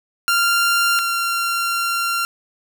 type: tone pair in turn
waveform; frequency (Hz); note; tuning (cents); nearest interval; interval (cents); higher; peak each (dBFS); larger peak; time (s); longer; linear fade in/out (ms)
sawtooth; 1389 / 1378.6; F6 / F6; -10 / -23; unison; 13; first; -11 / -15; first; 0.28-0.99 / 0.99-2.25; second; 0
effects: none